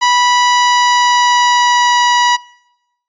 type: tone with pitch glide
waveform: sawtooth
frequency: 981 to 972 Hz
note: B5 to B5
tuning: -12 to -28 cents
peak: -5 dBFS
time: 0.01-2.37 s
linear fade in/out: 20 ms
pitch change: -16 cents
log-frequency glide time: 0.48-2 s
effects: noise-tail reverb RT60 0.9 s tail -25 dB re dry + resampled to 16000 Hz